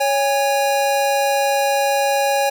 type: tone pair together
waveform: square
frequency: 557 / 816.2 Hz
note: C#5 / G#5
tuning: +8 / -30 cents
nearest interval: perfect fifth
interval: 662 cents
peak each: -19 dBFS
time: 0-2.5 s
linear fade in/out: 10 ms
effects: none